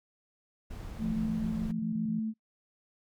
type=noise; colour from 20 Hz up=brown; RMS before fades=-41 dBFS; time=0.7-1.72 s; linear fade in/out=10 ms
type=tone with tremolo; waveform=sine; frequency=220 Hz; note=A3; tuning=in tune; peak=-29 dBFS; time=0.98-2.34 s; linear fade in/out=50 ms; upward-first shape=triangle; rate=1.1 Hz; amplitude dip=30%
type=tone bursts; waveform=sine; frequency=170.7 Hz; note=F3; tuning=39 cents flat; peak=-34 dBFS; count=9; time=1.02-2.194 s; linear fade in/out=5 ms; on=110 ms; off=23 ms
effects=noise-tail reverb RT60 0.1 s tail -25 dB re dry